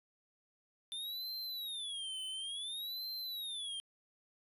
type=tone with vibrato; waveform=square; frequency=3545 Hz; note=A7; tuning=12 cents sharp; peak=-40 dBFS; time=0.92-3.8 s; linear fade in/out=0 ms; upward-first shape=sine; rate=0.57 Hz; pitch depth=260 cents each way; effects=resampled to 32000 Hz